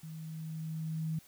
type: tone with level ramp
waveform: sine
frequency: 159.2 Hz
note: D#3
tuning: 40 cents sharp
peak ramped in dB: -42 to -31 dBFS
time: 0.03-1.19 s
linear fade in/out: 5 ms
effects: white hiss -60 dBFS RMS until 1.27 s